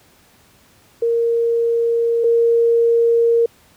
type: tone pair in turn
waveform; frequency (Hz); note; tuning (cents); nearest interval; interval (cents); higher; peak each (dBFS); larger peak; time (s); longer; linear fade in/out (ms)
sine; 465.1 / 465.1; A#4 / A#4; -4 / -4; unison; 0; neither; -14 / -11; second; 1.02-2.24 / 2.24-3.46; neither; 5
effects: pink hiss -52 dBFS RMS until 3.76 s + high-pass 60 Hz 12 dB/octave